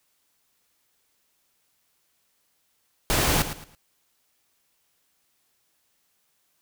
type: noise with echo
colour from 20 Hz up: pink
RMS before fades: -22 dBFS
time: 3.1-3.42 s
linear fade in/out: 0 ms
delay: 110 ms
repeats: 3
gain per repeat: -11 dB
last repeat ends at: 3.75 s
effects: white hiss -70 dBFS RMS until 6.61 s